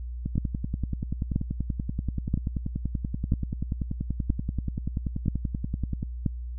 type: two click trains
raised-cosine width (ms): 5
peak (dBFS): -11 / -16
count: 7 / 61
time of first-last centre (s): 0.38-6.262 / 0.26-6.029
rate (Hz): 1.02 / 10.4
effects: added 60 Hz sine -32 dBFS peak until 6.58 s